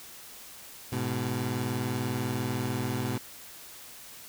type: tone pair together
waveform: 20% pulse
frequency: 106.6 / 126.77 Hz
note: G#2 / B2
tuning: +46 / +46 cents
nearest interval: minor third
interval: 300 cents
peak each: -28 / -26 dBFS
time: 0.92-3.18 s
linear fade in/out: 5 ms
effects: white hiss -47 dBFS RMS until 4.28 s